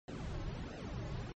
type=noise with flanger; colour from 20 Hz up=brown; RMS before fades=-42 dBFS; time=0.08-1.32 s; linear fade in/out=0 ms; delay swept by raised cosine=0.87 to 4.27 ms; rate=1.5 Hz; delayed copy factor=-0.95; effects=low-pass 8000 Hz 12 dB/octave + MP3 32 kbps

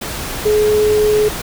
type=tone in noise; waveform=sine; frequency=423.6 Hz; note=G#4; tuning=34 cents sharp; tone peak=-10 dBFS; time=0.45-1.29 s; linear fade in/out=10 ms; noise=pink; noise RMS=-24 dBFS; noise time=0.01-1.42 s; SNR=+11 dB; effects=none

